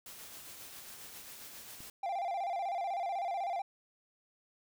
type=noise with tremolo; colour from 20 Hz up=white; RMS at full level=-48 dBFS; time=0.06-1.9 s; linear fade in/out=2 ms; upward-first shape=sine; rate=7.4 Hz; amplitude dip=30%
type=click; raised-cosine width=3 ms; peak=-40 dBFS; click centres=1.805 s
type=tone with vibrato; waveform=triangle; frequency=739 Hz; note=F#5; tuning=2 cents flat; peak=-31 dBFS; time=2.03-3.62 s; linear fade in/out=5 ms; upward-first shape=square; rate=16 Hz; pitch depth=110 cents each way
effects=none